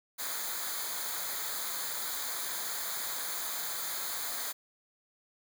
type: noise with comb filter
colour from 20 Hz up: white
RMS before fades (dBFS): -36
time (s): 0.18-4.53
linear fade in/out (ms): 20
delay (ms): 0.36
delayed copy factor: -0.8
effects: none